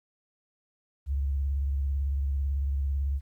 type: tone with vibrato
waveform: sine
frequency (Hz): 69.3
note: C#2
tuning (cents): 0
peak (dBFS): -25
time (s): 1.06-3.21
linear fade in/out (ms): 50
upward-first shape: square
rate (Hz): 18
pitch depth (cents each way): 64
effects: 11-bit